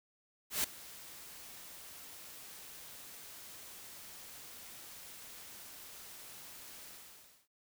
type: noise with ADSR envelope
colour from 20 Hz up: white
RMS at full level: -31 dBFS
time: 0.5-7.48 s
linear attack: 140 ms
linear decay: 4 ms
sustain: -20 dB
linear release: 630 ms
effects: none